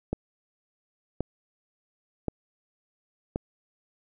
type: click train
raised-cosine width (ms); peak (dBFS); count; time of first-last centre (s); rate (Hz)
2; -14; 4; 0.13-3.359; 0.929
effects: none